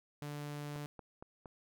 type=tone; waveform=sawtooth; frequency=146.6 Hz; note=D3; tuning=3 cents flat; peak=-37 dBFS; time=0.22-0.86 s; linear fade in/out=0 ms
type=click train; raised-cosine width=1 ms; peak=-34 dBFS; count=4; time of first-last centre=0.76-1.458 s; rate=4.3 Hz
effects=none